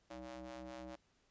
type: ring-modulated tone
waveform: sawtooth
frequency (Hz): 126.2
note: B2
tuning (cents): +38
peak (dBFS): -40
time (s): 0.1-0.96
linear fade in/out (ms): 10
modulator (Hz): 444
effects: pink hiss -75 dBFS RMS until 1.3 s + resampled to 16000 Hz